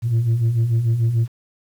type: beating tone pair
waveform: sine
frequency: 110.2 / 117 Hz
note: A2 / A#2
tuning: +3 / +7 cents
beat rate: 6.8 Hz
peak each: -21 / -14 dBFS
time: 0.02-1.28 s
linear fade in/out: 50 ms
effects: tanh soft clip ceiling -13 dBFS + 8-bit